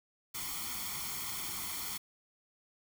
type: noise with comb filter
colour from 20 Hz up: white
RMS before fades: -39 dBFS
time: 0.34-1.98 s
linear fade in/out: 10 ms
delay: 0.91 ms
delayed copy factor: +0.7
effects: none